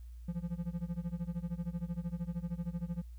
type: tone with tremolo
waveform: triangle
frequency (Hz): 172.1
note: F3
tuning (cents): -25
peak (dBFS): -30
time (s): 0.28-3.02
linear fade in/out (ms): 5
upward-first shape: sine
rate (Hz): 13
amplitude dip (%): 95
effects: added 59 Hz sine -45 dBFS peak until 3.18 s + white hiss -73 dBFS RMS until 3.18 s